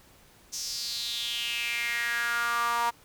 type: tone with high-pass filter sweep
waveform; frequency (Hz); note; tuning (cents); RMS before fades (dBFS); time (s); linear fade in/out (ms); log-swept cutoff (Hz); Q
sawtooth; 236; A#3; +22; -30; 0.52-2.91; 20; 5900 to 940; 5.2
effects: pink hiss -57 dBFS RMS until 3.04 s